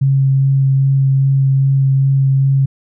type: tone with vibrato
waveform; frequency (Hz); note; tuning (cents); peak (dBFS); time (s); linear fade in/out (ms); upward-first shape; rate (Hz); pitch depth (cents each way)
sine; 135.7; C#3; -36; -9; 0.01-2.66; 10; sine; 2.5; 10
effects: none